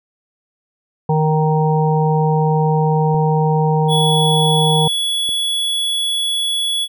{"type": "harmonic tone", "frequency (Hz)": 155.56, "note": "D#3", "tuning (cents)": 0, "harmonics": [1, 3, 5, 6], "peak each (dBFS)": [-14, -19, -21, -22], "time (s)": [1.09, 4.88], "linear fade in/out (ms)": 5}
{"type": "clicks", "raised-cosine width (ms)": 2, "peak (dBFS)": [-18, -23, -22], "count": 3, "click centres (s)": [3.145, 4.854, 5.291]}
{"type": "tone", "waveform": "square", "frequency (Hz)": 3384, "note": "G#7", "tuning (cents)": 32, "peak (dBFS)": -17, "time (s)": [3.88, 6.88], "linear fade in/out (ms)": 50}
{"effects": []}